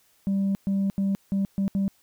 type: tone bursts at uneven times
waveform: sine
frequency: 196 Hz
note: G3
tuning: in tune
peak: -19 dBFS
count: 6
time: 0.27-0.55 / 0.67-0.9 / 0.98-1.15 / 1.32-1.45 / 1.58-1.68 / 1.75-1.88 s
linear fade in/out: 0 ms
effects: tanh soft clip ceiling -20 dBFS + white hiss -63 dBFS RMS until 2.02 s